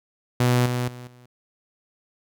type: tone with level steps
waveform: sawtooth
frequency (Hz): 123.4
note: B2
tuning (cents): -1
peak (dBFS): -13 / -19 / -33 / -44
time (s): 0.4-1.26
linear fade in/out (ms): 5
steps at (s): 0.66 / 0.88 / 1.07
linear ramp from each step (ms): 2
effects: none